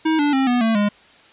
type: tone with pitch steps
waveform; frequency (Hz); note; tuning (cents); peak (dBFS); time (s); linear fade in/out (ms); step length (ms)
square; 317.7 / 291.3 / 267.2 / 245 / 224.6 / 206; D#4 / D4 / C4 / B3 / A3 / G#3; +36 / -14 / +36 / -14 / +36 / -14; -16; 0.05-0.89; 10; 140
effects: white hiss -49 dBFS RMS until 1.32 s + resampled to 8000 Hz